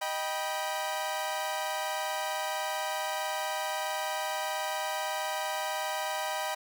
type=chord; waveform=sawtooth; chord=Eb augmented; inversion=none; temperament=equal with one note detuned; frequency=622.3 / 784 / 974.2 Hz; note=Eb5 / G5 / B5; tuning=0 / 0 / -24 cents; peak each=-32 / -31 / -32 dBFS; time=0.01-6.55 s; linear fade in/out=10 ms; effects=none